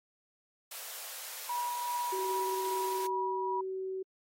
white high-pass noise, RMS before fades -43 dBFS, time 0.71-3.07 s, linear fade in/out 5 ms, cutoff 460 Hz, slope 48 dB/octave
sine tone with tremolo, 969 Hz, B5, 33 cents flat, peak -31 dBFS, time 1.49-3.61 s, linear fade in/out 5 ms, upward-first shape sine, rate 2.5 Hz, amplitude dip 25%
sine tone, 378.8 Hz, F#4, 41 cents sharp, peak -34 dBFS, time 2.12-4.03 s, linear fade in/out 10 ms
effects AAC 48 kbps

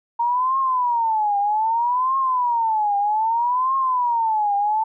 sine tone with vibrato, 930 Hz, A#5, 4 cents flat, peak -17 dBFS, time 0.19-4.84 s, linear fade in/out 10 ms, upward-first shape triangle, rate 0.63 Hz, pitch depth 260 cents each way, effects none

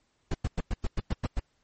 brown noise bursts, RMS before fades -27 dBFS, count 9, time 0.31-1.398 s, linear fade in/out 5 ms, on 32 ms, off 100 ms, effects pink hiss -72 dBFS RMS until 1.63 s + MP3 32 kbps

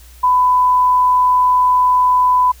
sine tone, 1000 Hz, B5, 21 cents sharp, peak -9 dBFS, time 0.23-2.52 s, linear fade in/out 10 ms, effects added 60 Hz sine -39 dBFS peak until 2.6 s + white hiss -46 dBFS RMS until 2.6 s

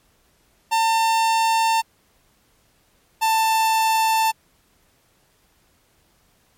45% pulse tone pair in turn, 900 / 888.6 Hz, A5 / A5, +39 / +17 cents, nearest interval unison, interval 22 cents, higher first, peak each -16 dBFS, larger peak neither, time 0.71-1.82 / 3.21-4.32 s, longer neither, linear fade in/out 20 ms, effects pink hiss -61 dBFS RMS until 6.57 s + MP3 64 kbps

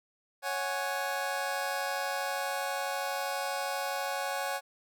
25% pulse chord, C# suspended fourth, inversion none, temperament just, 554.4 / 739.2 / 831.5 Hz, C#5 / F#5 / G#5, 0 / -2 / +2 cents, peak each -32 dBFS, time 0.42-4.61 s, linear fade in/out 50 ms, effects none

